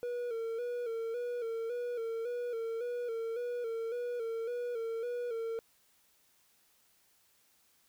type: tone with vibrato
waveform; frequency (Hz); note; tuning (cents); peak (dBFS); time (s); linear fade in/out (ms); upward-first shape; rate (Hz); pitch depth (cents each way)
triangle; 469.6; A#4; +13; -32; 0.03-5.59; 0; square; 1.8; 56
effects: white hiss -69 dBFS RMS until 7.88 s